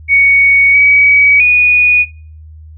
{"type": "tone with pitch steps", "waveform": "sine", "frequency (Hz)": [2232, 2269, 2465], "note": ["C#7", "C#7", "D#7"], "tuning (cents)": [11, 40, -17], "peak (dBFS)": -4, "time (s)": [0.08, 2.06], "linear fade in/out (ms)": 50, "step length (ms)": 660, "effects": ["noise-tail reverb RT60 0.4 s tail -20 dB re dry", "added 78 Hz sine -31 dBFS peak until 2.77 s"]}